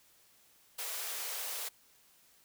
white high-pass noise, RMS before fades -39 dBFS, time 0.78-1.69 s, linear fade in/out 10 ms, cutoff 400 Hz, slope 96 dB/octave, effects white hiss -65 dBFS RMS until 2.44 s

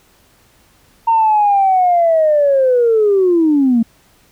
sine linear sweep, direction down, 921 to 221.6 Hz, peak -8 dBFS, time 1.07-3.83 s, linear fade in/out 10 ms, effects tanh soft clip ceiling -4 dBFS + pink hiss -52 dBFS RMS until 4.31 s

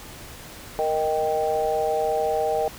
sine chord, Eb major, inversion second, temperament equal, 466.2 / 622.3 / 784 Hz, Bb4 / Eb5 / G5, 0 / 0 / 0 cents, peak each -25 dBFS, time 0.79-2.68 s, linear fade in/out 0 ms, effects pink hiss -41 dBFS RMS until 2.78 s

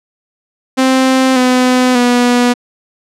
sawtooth tone with pitch steps, 261.6 / 252.7 / 244.1 Hz, C4 / B3 / B3, 0 / +40 / -20 cents, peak -4 dBFS, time 0.77-2.54 s, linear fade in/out 20 ms, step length 590 ms, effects low-pass 9000 Hz 12 dB/octave

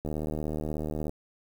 click train, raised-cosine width 2 ms, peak -20 dBFS, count 81, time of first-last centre 0.05-1.094 s, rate 76.6 Hz, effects 8-bit

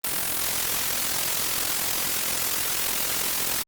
white noise with amplitude modulation, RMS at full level -23 dBFS, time 0.04-3.63 s, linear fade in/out 5 ms, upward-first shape sine, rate 42.9 Hz, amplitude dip 65%, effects Opus 32 kbps

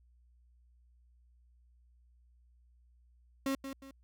35% pulse tone with echo, 270.9 Hz, C#4, 40 cents flat, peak -29 dBFS, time 3.46-3.55 s, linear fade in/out 2 ms, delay 180 ms, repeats 2, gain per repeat -9 dB, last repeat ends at 3.91 s, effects added 60 Hz sine -62 dBFS peak until 4.03 s

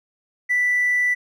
sine tone with hard clipping, 1975.5 Hz, B6, in tune, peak -17 dBFS, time 0.49-1.15 s, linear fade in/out 20 ms, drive 1 dB, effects none

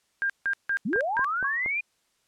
sine tone bursts, 1600 Hz, G6, 35 cents sharp, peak -23 dBFS, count 5, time 0.22-1.245 s, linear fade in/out 0 ms, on 77 ms, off 160 ms
sine linear sweep, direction up, 166.8 to 2468 Hz, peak -25 dBFS, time 0.85-1.81 s, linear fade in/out 10 ms
click train, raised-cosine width 1 ms, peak -23 dBFS, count 4, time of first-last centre 0.96-1.661 s, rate 4.28 Hz
sine tone with exponential decay, 1108.7 Hz, C#6, in tune, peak -25 dBFS, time 1.44-1.69 s, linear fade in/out 5 ms, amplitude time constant 54 ms
effects white hiss -70 dBFS RMS until 2.27 s + low-pass 9000 Hz 12 dB/octave

